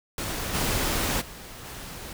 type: noise with level steps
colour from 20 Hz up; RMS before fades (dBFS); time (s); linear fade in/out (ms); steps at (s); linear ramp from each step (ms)
pink; -31 / -26 / -42 / -39; 0.18-2.13; 2; 0.53 / 1.2 / 1.64; 20
effects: none